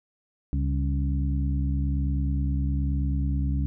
harmonic tone with a mistuned harmonic, 69.5 Hz, C#2, 5 cents sharp, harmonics 1 / 2 / 3 / 4, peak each -24 / -29 / -35 / -34 dBFS, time 0.53-3.66 s, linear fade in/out 0 ms, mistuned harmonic 3, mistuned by -71 cents, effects none

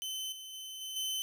sawtooth tone with level steps, 3056 Hz, G7, 45 cents flat, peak -33 / -41 / -39 / -36 / -30 dBFS, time 0.02-1.22 s, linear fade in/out 0 ms, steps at 0.32 / 0.53 / 0.81 / 0.96 s, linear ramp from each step 5 ms, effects none

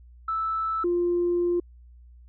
sine tone pair in turn, 1315 / 349.5 Hz, E6 / F4, -5 / +1 cents, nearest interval octave + major seventh, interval 2294 cents, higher first, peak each -24 / -20 dBFS, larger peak second, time 0.28-0.84 / 0.84-1.6 s, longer second, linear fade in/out 5 ms, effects tanh soft clip ceiling -17 dBFS + added 60 Hz sine -47 dBFS peak until 2.28 s

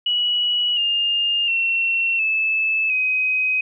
sine tone with pitch steps, 2928 / 2820 / 2716 / 2616 / 2520 Hz, F#7 / F7 / F7 / E7 / D#7, -19 / +16 / -49 / -14 / +21 cents, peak -17 dBFS, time 0.06-3.61 s, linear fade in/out 5 ms, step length 710 ms, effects none

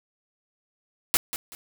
white noise with echo, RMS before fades -20 dBFS, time 1.14-1.17 s, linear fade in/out 0 ms, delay 190 ms, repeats 2, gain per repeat -11 dB, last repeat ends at 1.55 s, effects none

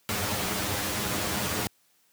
pink noise with comb filter, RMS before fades -29 dBFS, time 0.09-1.67 s, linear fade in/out 0 ms, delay 9.7 ms, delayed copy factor +0.85, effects white hiss -66 dBFS RMS until 2.12 s + high-pass 80 Hz 12 dB/octave

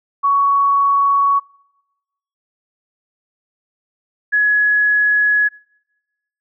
sine tone pair in turn, 1119 / 1685.3 Hz, C#6 / G#6, +16 / +25 cents, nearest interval perfect fifth, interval 709 cents, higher second, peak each -11 dBFS, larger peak neither, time 0.23-1.4 / 4.32-5.49 s, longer neither, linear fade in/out 20 ms, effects noise-tail reverb RT60 1.0 s tail -26 dB re dry

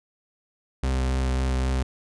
40% pulse tone with vibrato, 64.8 Hz, C2, 16 cents flat, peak -21 dBFS, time 0.83-1.83 s, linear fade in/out 5 ms, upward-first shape sine, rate 3.7 Hz, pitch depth 14 cents each way, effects resampled to 22050 Hz

